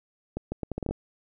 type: accelerating click train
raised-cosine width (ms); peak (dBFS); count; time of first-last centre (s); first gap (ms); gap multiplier
2; -17; 9; 0.37-0.91; 150; 0.75
effects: none